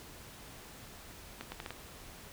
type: accelerating click train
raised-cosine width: 0.3 ms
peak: -24 dBFS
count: 5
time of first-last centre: 1.41-1.706 s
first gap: 110 ms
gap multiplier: 0.74
effects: pink hiss -51 dBFS RMS until 2.32 s